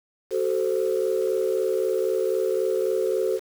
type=chord; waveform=sine; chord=F# diminished; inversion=none; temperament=equal with one note detuned; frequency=376.2 / 440 / 523.3 Hz; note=F#4 / A4 / C5; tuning=+29 / 0 / 0 cents; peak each=-24 / -24 / -26 dBFS; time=0.3-3.4 s; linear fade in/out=50 ms; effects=tanh soft clip ceiling -14 dBFS + 7-bit